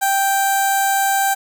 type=tone with notch filter; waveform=15% pulse; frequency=784 Hz; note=G5; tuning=in tune; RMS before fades=-17 dBFS; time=0.01-1.35 s; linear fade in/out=20 ms; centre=2700 Hz; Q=0.52; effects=8-bit